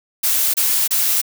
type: noise bursts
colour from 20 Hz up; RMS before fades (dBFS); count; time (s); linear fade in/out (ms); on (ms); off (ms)
blue; -17; 3; 0.23-1.216; 10; 310; 28
effects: none